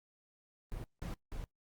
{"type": "noise bursts", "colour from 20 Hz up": "brown", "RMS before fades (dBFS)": -41, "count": 3, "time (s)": [0.72, 1.44], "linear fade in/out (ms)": 0, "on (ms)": 120, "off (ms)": 180, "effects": ["noise-tail reverb RT60 0.1 s tail -22 dB re dry", "Opus 32 kbps"]}